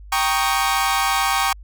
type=chord; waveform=sawtooth; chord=Eb dominant seventh; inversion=first; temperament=equal; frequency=784 / 932.3 / 1108.7 / 1244.5 Hz; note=G5 / Bb5 / Db6 / Eb6; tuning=0 / 0 / 0 / 0 cents; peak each=-18 / -21 / -18 / -22 dBFS; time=0.12-1.53 s; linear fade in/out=5 ms; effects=added 50 Hz sine -37 dBFS peak until 1.63 s